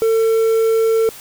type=tone with quantisation; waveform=triangle; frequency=450 Hz; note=A4; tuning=39 cents sharp; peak=-10 dBFS; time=0.02-1.09 s; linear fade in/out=0 ms; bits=6; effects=white hiss -37 dBFS RMS until 1.2 s